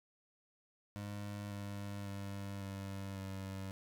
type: tone with pitch steps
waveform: 25% pulse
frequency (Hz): 102.4 / 100.87 / 99.37 / 97.89 / 96.43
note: G#2 / G2 / G2 / G2 / G2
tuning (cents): -24 / +50 / +24 / -2 / -28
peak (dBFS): -38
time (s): 0.96-3.71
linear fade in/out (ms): 0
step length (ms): 550
effects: none